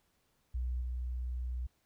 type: tone with level steps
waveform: sine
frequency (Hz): 61.74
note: B1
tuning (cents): 0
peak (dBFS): -32 / -34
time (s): 0.54-1.67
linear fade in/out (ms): 10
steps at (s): 0.81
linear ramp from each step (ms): 5
effects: pink hiss -75 dBFS RMS until 1.85 s